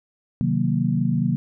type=chord; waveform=sine; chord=C half-diminished seventh; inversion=none; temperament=equal; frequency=130.81 / 155.56 / 185 / 233.1 Hz; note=C3 / Eb3 / Gb3 / Bb3; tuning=0 / 0 / 0 / 0 cents; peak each=-24 dBFS; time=0.41-1.36 s; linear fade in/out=0 ms; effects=none